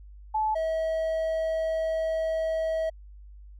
sine / triangle tone pair in turn, 865 / 643.4 Hz, A5 / E5, -30 / -42 cents, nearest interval perfect fourth, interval 512 cents, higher first, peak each -23 / -23 dBFS, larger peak neither, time 0.34-0.55 / 0.55-2.9 s, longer second, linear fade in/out 10 ms, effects added 50 Hz sine -44 dBFS peak until 3.59 s

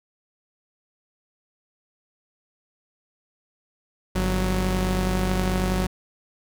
sawtooth tone pair together, 49.36 / 185 Hz, G1 / F#3, +13 / 0 cents, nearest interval octave + major seventh, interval 2287 cents, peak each -20 dBFS, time 4.15-5.87 s, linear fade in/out 10 ms, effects none

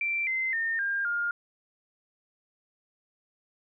sine tone with pitch steps, 2349 / 2069 / 1821.8 / 1604.4 / 1413 Hz, D7 / C7 / A#6 / G6 / F6, 0 / -20 / -40 / +40 / +20 cents, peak -26 dBFS, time 0.01-1.31 s, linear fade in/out 2 ms, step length 260 ms, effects none

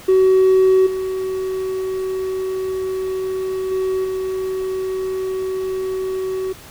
triangle tone with level steps, 376.9 Hz, F#4, 32 cents sharp, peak -7 / -18 / -15 / -18 dBFS, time 0.08-6.53 s, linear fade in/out 10 ms, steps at 0.86 / 3.71 / 4.04 s, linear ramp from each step 10 ms, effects tanh soft clip ceiling -5 dBFS + pink hiss -40 dBFS RMS until 6.7 s

